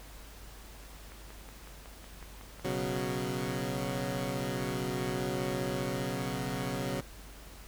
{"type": "click train", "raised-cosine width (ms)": 0.5, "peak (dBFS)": -34, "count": 13, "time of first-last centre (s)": [1.12, 3.334], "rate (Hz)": 5.42}
{"type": "chord", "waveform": "15% pulse", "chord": "B suspended second", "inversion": "none", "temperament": "equal", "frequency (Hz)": [123.47, 138.59, 185], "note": ["B2", "C#3", "F#3"], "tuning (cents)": [0, 0, 0], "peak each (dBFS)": -30, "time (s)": [2.64, 7.01], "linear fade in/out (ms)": 10}
{"effects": ["added 50 Hz sine -49 dBFS peak until 7.67 s", "pink hiss -52 dBFS RMS until 7.67 s"]}